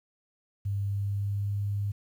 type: tone with pitch glide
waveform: sine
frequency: 100 to 101.4 Hz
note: G2 to G#2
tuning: +35 to -41 cents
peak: -27 dBFS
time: 0.65-1.92 s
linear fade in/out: 10 ms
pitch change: +24 cents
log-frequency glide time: 0.88-1.61 s
effects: 10-bit